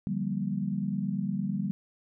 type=chord; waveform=sine; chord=G minor seventh; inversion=second; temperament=just; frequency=147 / 176.4 / 196 / 235.2 Hz; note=D3 / F3 / G3 / Bb3; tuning=+2 / +18 / 0 / +16 cents; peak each=-36 / -35 / -30 / -36 dBFS; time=0.07-1.71 s; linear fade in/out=0 ms; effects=none